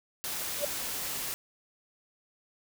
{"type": "noise", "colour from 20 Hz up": "white", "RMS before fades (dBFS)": -35, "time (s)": [0.24, 1.34], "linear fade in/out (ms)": 0}
{"type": "tone with exponential growth", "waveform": "sine", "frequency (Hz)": 579, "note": "D5", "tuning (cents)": -25, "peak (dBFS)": -23, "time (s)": [0.56, 0.65], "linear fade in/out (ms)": 5, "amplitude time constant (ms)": 18}
{"effects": []}